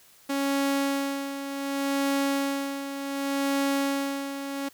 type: tone with tremolo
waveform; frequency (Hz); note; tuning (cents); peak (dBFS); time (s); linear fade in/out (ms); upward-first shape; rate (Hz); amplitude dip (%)
sawtooth; 277.2; C#4; 0; -19; 0.29-4.69; 10; sine; 0.67; 65
effects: white hiss -56 dBFS RMS until 4.73 s